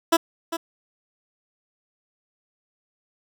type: tone with echo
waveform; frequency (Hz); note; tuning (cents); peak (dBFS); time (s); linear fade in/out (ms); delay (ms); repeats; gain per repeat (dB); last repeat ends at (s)
15% pulse; 331.9; E4; +12; -8; 0.12-0.17; 10; 400; 1; -11; 0.57
effects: none

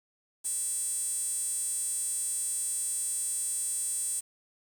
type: tone with high-pass filter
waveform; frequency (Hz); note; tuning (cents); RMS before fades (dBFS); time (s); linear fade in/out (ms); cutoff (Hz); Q
square; 370; F#4; 0; -32; 0.44-4.21; 20; 8500; 9.5
effects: 8-bit

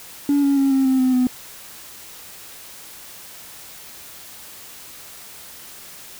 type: tone with pitch steps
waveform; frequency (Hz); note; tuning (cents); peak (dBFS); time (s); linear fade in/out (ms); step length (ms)
triangle; 285.1 / 279.2 / 273.5 / 267.9 / 262.3 / 256.9 / 251.7; C#4 / C#4 / C#4 / C4 / C4 / C4 / B3; +49 / +13 / -23 / +41 / +4 / -32 / +33; -11; 0.29-1.27; 2; 140
effects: tanh soft clip ceiling -10 dBFS + white hiss -40 dBFS RMS until 6.19 s

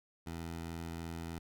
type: tone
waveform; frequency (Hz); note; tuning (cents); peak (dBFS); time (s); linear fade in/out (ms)
15% pulse; 83.2; E2; +17; -34; 0.26-1.39; 10
effects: none

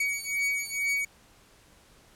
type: beating tone pair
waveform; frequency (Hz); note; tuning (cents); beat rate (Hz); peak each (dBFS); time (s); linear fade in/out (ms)
45% pulse; 2251 / 2253.2; C#7 / C#7; +26 / +28; 2.2; -30; 0-1.05; 5
effects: pink hiss -58 dBFS RMS until 2.15 s + low-pass 12000 Hz 12 dB/octave

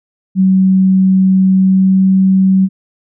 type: tone with pitch glide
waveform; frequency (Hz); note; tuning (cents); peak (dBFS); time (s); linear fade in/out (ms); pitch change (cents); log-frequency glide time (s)
sine; 189.1 to 190.2; F#3 to F#3; +38 to +48; -6; 0.35-2.69; 50; +10; 1.53-2.05
effects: none

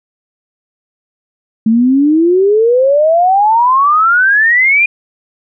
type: exponential sweep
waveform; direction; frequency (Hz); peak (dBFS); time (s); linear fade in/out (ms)
sine; up; 216.8 to 2453; -6; 1.66-4.86; 5
effects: none

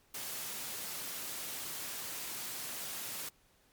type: high-pass noise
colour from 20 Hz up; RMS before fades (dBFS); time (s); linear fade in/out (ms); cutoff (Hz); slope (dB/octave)
white; -41; 0.14-3.29; 5; 100; 24
effects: pink hiss -68 dBFS RMS until 3.72 s + MP3 96 kbps

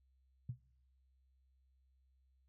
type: tone with exponential decay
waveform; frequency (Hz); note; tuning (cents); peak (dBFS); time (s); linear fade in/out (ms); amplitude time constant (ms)
sine; 123.3; B2; -2; -35; 0.49-0.6; 5; 22
effects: noise-tail reverb RT60 0.8 s tail -25 dB re dry + added 65 Hz sine -70 dBFS peak until 2.48 s

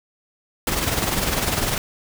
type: noise with tremolo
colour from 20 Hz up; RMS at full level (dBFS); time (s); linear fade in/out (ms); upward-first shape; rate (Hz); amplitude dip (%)
pink; -20; 0.67-1.78; 2; sine; 20; 55
effects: none

